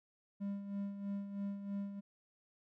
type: tone with tremolo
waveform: triangle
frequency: 200 Hz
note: G3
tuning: 35 cents sharp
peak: -34 dBFS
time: 0.4-2.01 s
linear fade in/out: 20 ms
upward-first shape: sine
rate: 3.1 Hz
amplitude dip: 60%
effects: none